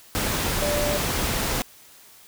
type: tone in noise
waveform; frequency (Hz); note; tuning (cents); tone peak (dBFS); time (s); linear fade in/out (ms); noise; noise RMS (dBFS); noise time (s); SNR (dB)
sine; 587.3; D5; 0; -24; 0.62-0.97; 0; pink; -25; 0.15-1.62; -2
effects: white hiss -50 dBFS RMS until 2.27 s